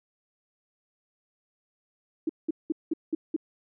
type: tone bursts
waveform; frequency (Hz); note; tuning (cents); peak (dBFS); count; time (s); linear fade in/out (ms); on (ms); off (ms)
sine; 319.2; D#4; +44; -23; 6; 2.27-3.364; 5; 24; 190
effects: none